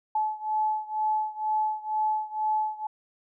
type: beating tone pair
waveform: sine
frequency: 860 / 862.1 Hz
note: A5 / A5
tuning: -40 / -36 cents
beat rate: 2.1 Hz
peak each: -27 / -29 dBFS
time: 0.15-2.87 s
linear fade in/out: 5 ms
effects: none